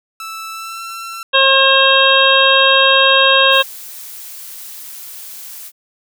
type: tone with pitch glide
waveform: sawtooth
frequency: 1318.5 to 1347.8 Hz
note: E6 to E6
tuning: 0 to +38 cents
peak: -22 dBFS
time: 0.2-1.23 s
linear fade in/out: 2 ms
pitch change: +38 cents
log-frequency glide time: 0.51-0.84 s
type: harmonic tone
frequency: 538 Hz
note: C5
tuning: 48 cents sharp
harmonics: 1 / 2 / 3 / 5 / 6 / 7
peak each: -15 / -15 / -15 / -15 / -15 / -15 dBFS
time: 1.33-3.63 s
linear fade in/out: 20 ms
type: noise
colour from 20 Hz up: blue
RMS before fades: -32 dBFS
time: 3.5-5.72 s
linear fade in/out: 50 ms
effects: none